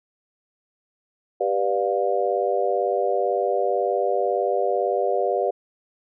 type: chord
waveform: sine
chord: G dominant seventh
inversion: none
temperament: just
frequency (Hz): 392 / 490 / 588 / 705.6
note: G4 / B4 / D5 / F5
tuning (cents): 0 / -14 / +2 / +18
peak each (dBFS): -25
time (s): 1.4-5.51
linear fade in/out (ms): 10
effects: none